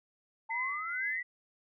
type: exponential sweep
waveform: sine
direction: up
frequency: 885 to 1992 Hz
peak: -36 dBFS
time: 0.49-1.23 s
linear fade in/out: 10 ms
type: tone with tremolo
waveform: sine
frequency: 2039 Hz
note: C7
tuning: 45 cents flat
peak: -31 dBFS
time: 0.5-1.21 s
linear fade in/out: 10 ms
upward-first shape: triangle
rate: 2.2 Hz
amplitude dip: 70%
effects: none